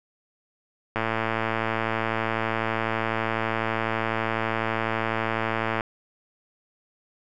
click train, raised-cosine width 0.5 ms, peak -10 dBFS, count 544, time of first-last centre 0.96-5.808 s, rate 112 Hz, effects none

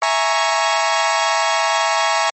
sawtooth chord, A# half-diminished seventh, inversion second, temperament equal, 659.3 / 830.6 / 932.3 / 1108.7 Hz, E5 / G#5 / A#5 / C#6, 0 / 0 / 0 / 0 cents, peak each -17 dBFS, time 0.02-2.3 s, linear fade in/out 2 ms, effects MP3 32 kbps

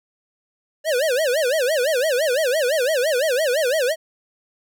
square tone with vibrato, 559 Hz, C#5, 14 cents sharp, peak -18 dBFS, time 0.84-3.96 s, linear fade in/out 50 ms, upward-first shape sine, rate 5.9 Hz, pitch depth 260 cents each way, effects none

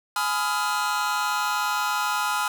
45% pulse chord, F half-diminished seventh, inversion first, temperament just, 838.1 / 1005.8 / 1257.2 / 1396.9 Hz, Ab5 / Cb6 / Eb6 / F6, +16 / +31 / +18 / 0 cents, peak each -29 / -29 / -29 / -28 dBFS, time 0.16-2.48 s, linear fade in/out 2 ms, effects none

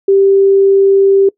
sine tone, 392 Hz, G4, in tune, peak -5 dBFS, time 0.08-1.29 s, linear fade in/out 5 ms, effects noise-tail reverb RT60 0.1 s tail -22 dB re dry

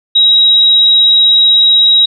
sine tone, 3829 Hz, A#7, 46 cents sharp, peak -4 dBFS, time 0.15-2.06 s, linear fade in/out 10 ms, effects none

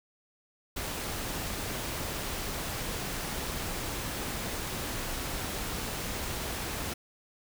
pink noise, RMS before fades -35 dBFS, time 0.76-6.94 s, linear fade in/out 10 ms, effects none

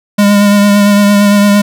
square tone with vibrato, 203.8 Hz, G#3, 32 cents flat, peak -5 dBFS, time 0.18-1.62 s, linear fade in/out 10 ms, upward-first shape triangle, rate 8.8 Hz, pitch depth 24 cents each way, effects none

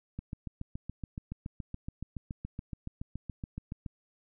click train, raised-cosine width 5 ms, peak -25 dBFS, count 27, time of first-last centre 0.19-3.862 s, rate 7.08 Hz, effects none

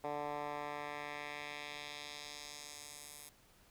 10% pulse tone with band-pass filter sweep, 146.83 Hz, D3, in tune, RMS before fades -45 dBFS, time 0.04-3.29 s, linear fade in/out 2 ms, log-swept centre 740 to 11000 Hz, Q 1.2, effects pink hiss -66 dBFS RMS until 3.7 s

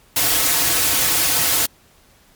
white noise with comb filter, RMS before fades -17 dBFS, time 0.16-1.66 s, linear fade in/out 5 ms, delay 5 ms, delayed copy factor -0.8, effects pink hiss -53 dBFS RMS until 2.35 s + MP3 96 kbps

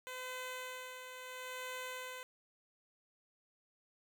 10% pulse tone with tremolo, 509 Hz, C5, 48 cents flat, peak -33 dBFS, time 0.07-2.23 s, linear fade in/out 0 ms, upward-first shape sine, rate 0.74 Hz, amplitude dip 50%, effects none

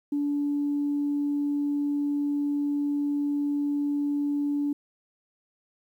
sine tone, 288.5 Hz, D4, 31 cents flat, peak -23 dBFS, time 0.12-4.73 s, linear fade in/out 5 ms, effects tanh soft clip ceiling -19 dBFS + 10-bit

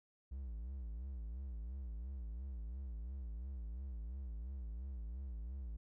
triangle tone with vibrato, 60.8 Hz, B1, 26 cents flat, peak -40 dBFS, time 0.31-5.77 s, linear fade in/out 10 ms, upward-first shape sine, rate 2.9 Hz, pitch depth 200 cents each way, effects none

